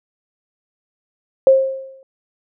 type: tone with exponential decay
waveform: sine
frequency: 533 Hz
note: C5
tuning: 32 cents sharp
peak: -4 dBFS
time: 1.47-2.03 s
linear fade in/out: 1 ms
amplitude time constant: 120 ms
effects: none